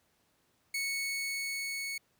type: tone with level ramp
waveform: sawtooth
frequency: 2212 Hz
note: C#7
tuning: 4 cents flat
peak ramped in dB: -28 to -32 dBFS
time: 0.74-1.98 s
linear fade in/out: 5 ms
effects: pink hiss -72 dBFS RMS until 2.19 s + high-pass 80 Hz 12 dB/octave